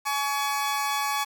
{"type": "tone pair together", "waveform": "sawtooth", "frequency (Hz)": [846, 1129.3], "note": ["G#5", "C#6"], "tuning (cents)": [32, 32], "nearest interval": "perfect fourth", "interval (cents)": 500, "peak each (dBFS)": -24, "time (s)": [0.05, 1.25], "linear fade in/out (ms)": 20, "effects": ["8-bit"]}